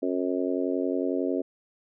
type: harmonic tone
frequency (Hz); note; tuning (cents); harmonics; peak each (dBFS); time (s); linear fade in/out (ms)
91; F#2; -28; 3 / 4 / 5 / 6 / 7; -28 / -30 / -32 / -34 / -35; 0.02-1.42; 10
effects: none